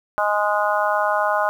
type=harmonic tone; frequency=207.7 Hz; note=G#3; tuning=in tune; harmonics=3 / 4 / 5 / 6 / 7; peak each=-22 / -23 / -24 / -25 / -25 dBFS; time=0.18-1.49 s; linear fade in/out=0 ms; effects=8-bit